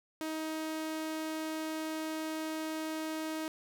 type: tone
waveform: sawtooth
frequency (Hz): 315.3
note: D#4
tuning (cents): +23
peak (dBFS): -31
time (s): 0.21-3.48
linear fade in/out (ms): 0
effects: none